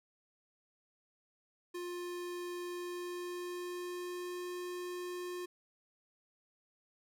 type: tone with pitch glide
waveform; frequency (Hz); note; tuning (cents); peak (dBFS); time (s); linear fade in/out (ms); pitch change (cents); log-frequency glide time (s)
square; 353.2 to 357.1; F4 to F4; +20 to +39; -40; 1.74-5.46; 10; +19; 2.65-4.51
effects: none